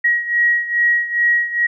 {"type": "beating tone pair", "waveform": "sine", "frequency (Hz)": [1900, 1902.4], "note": ["A#6", "A#6"], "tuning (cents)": [33, 35], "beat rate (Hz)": 2.4, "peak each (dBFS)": [-15, -19], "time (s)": [0.04, 1.67], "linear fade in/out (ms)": 10, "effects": []}